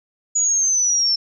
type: linear sweep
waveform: sine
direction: down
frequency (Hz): 6880 to 5330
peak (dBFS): -15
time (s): 0.35-1.16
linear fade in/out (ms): 10
effects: none